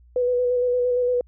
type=tone with vibrato; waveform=sine; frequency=493.9 Hz; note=B4; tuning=in tune; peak=-18 dBFS; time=0.16-1.21 s; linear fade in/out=2 ms; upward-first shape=square; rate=8.7 Hz; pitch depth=17 cents each way; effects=added 60 Hz sine -49 dBFS peak until 1.27 s